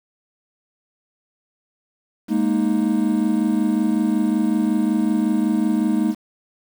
triangle chord, Ab suspended second, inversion none, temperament equal, 207.7 / 233.1 / 311.1 Hz, Ab3 / Bb3 / Eb4, 0 / 0 / 0 cents, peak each -19 dBFS, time 2.28-6.15 s, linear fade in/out 50 ms, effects 7-bit

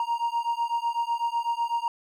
triangle beating tone pair, 932.3 / 940.3 Hz, A#5 / A#5, 0 / +15 cents, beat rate 8 Hz, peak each -26 dBFS, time 0-1.88 s, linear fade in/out 2 ms, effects none

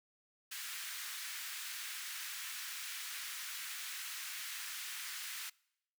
pink high-pass noise, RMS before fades -44 dBFS, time 0.51-5.5 s, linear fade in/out 10 ms, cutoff 1500 Hz, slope 24 dB/octave, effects noise-tail reverb RT60 0.8 s tail -25 dB re dry

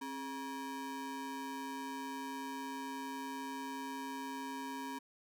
square ring-modulated tone, 344.1 Hz, F4, 26 cents flat, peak -38 dBFS, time 0.01-4.99 s, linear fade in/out 10 ms, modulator 613 Hz, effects none

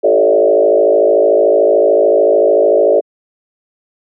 sine tone with frequency modulation, 502 Hz, B4, 28 cents sharp, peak -6 dBFS, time 0.03-3.01 s, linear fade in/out 20 ms, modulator 53.5 Hz, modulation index 2.5, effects high-pass 300 Hz 12 dB/octave

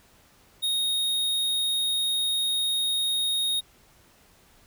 square tone, 3729 Hz, A#7, in tune, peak -24 dBFS, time 0.62-3.61 s, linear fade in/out 20 ms, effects pink hiss -58 dBFS RMS until 4.66 s

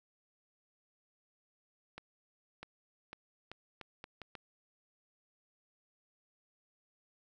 accelerating click train, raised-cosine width 0.3 ms, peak -29 dBFS, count 8, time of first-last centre 1.98-4.353 s, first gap 650 ms, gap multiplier 0.77, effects 11-bit

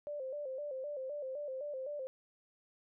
sine tone with vibrato, 554.4 Hz, C#5, in tune, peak -38 dBFS, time 0.07-2.07 s, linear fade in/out 0 ms, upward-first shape square, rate 3.9 Hz, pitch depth 99 cents each way, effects none

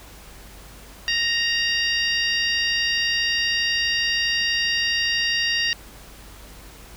harmonic tone with a mistuned harmonic, 932.3 Hz, A#5, in tune, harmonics 2 / 3 / 4 / 5 / 6, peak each -24 / -24 / -30 / -27 / -30 dBFS, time 1.08-5.73 s, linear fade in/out 0 ms, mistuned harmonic 5, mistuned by +16 cents, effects added 50 Hz sine -45 dBFS peak until 6.96 s + pink hiss -45 dBFS RMS until 6.96 s

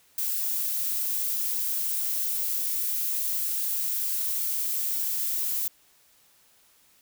violet noise, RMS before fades -28 dBFS, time 0.18-5.68 s, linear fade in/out 2 ms, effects white hiss -61 dBFS RMS until 7.01 s

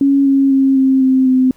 sine tone with pitch steps, 277.2 / 273.2 / 269.3 / 265.4 / 261.6 / 257.9 Hz, C#4 / C#4 / C#4 / C4 / C4 / C4, 0 / -25 / -50 / +25 / 0 / -25 cents, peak -8 dBFS, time 0.01-1.51 s, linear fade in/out 2 ms, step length 250 ms, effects pink hiss -53 dBFS RMS until 1.56 s

